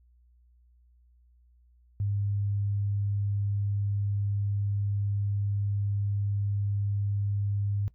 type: tone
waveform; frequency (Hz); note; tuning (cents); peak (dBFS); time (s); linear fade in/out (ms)
sine; 101.2; G#2; -44; -26; 2-7.88; 0
effects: noise-tail reverb RT60 0.1 s tail -18 dB re dry + added 60 Hz sine -58 dBFS peak until 7.94 s